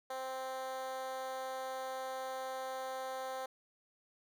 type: tone with high-pass filter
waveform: 10% pulse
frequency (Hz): 261.5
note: C4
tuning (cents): -1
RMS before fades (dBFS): -41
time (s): 0.1-3.46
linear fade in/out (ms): 5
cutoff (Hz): 610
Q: 5.4
effects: none